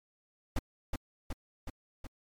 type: noise with echo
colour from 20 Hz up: brown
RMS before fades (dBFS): -29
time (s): 0.56-0.59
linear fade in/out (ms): 5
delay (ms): 370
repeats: 4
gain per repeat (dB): -3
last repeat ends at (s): 2.07
effects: MP3 96 kbps